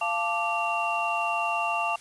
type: tone cluster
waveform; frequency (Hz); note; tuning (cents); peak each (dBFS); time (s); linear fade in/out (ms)
sine; 691 / 879 / 1173 / 2753; F5 / A5 / D6 / F7; -19 / -2 / -2 / -25; -30; 0.01-1.96; 5
effects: white hiss -49 dBFS RMS until 2 s + resampled to 24000 Hz